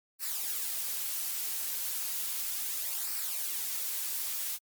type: noise with flanger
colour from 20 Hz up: blue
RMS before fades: -34 dBFS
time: 0.19-4.59 s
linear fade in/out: 50 ms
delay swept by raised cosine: 0.29 to 6.19 ms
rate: 0.34 Hz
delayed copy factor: -0.55
effects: MP3 96 kbps